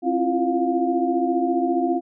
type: tone cluster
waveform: sine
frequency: 266.2 / 333.1 / 347.9 / 706 Hz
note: C4 / E4 / F4 / F5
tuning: +30 / +18 / -7 / +19 cents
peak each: -24 dBFS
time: 0.02-2.01 s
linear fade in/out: 50 ms
effects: none